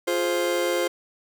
40% pulse chord, F minor, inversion none, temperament just, 349.2 / 419.1 / 523.8 Hz, F4 / Ab4 / C5, 0 / +16 / +2 cents, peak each -25 / -30 / -24 dBFS, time 0.07-0.88 s, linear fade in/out 10 ms, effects none

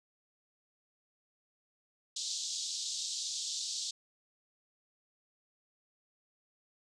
pink band-pass noise, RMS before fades -38 dBFS, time 2.16-3.91 s, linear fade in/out 5 ms, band 3600 to 7700 Hz, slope 48 dB/octave, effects none

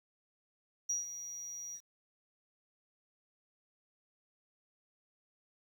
sine tone with ADSR envelope, 5760 Hz, F#8, 47 cents flat, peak -29 dBFS, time 0.89-1.81 s, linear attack 9 ms, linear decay 150 ms, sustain -12 dB, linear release 65 ms, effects tanh soft clip ceiling -27 dBFS + 10-bit

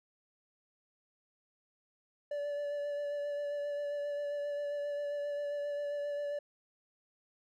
triangle tone with vibrato, 579 Hz, D5, 25 cents flat, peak -32 dBFS, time 2.31-6.39 s, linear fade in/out 5 ms, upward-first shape sine, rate 7.5 Hz, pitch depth 16 cents each way, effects none

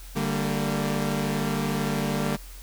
sawtooth chord, G minor, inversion second, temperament equal with one note detuned, 146.83 / 196 / 229.1 Hz, D3 / G3 / Bb3, 0 / 0 / -30 cents, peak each -25 dBFS, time 0.15-2.37 s, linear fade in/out 20 ms, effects added 43 Hz sine -40 dBFS peak until 2.62 s + white hiss -48 dBFS RMS until 2.62 s

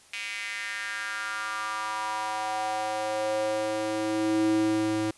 square tone with high-pass filter sweep, 107.9 Hz, A2, 33 cents flat, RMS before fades -29 dBFS, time 0.13-5.11 s, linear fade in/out 5 ms, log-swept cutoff 2400 to 240 Hz, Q 4, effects white hiss -56 dBFS RMS until 5.17 s + resampled to 24000 Hz

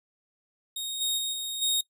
sawtooth tone with level steps, 3729 Hz, A#7, in tune, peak -28 / -22 / -25 / -28 / -20 dBFS, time 0.76-1.81 s, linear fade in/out 5 ms, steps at 1 / 1.17 / 1.32 / 1.61 s, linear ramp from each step 20 ms, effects noise-tail reverb RT60 0.1 s tail -22 dB re dry

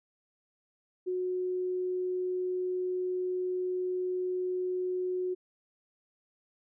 sine tone, 365.7 Hz, F#4, 20 cents flat, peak -29 dBFS, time 1.06-5.35 s, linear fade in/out 20 ms, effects none

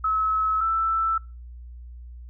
sine tone pair in turn, 1292 / 1325.3 Hz, E6 / E6, -35 / +9 cents, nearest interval unison, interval 44 cents, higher second, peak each -20 dBFS, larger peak neither, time 0.04-0.61 / 0.61-1.18 s, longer neither, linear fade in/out 5 ms, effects noise-tail reverb RT60 0.3 s tail -25 dB re dry + added 60 Hz sine -38 dBFS peak until 2.29 s

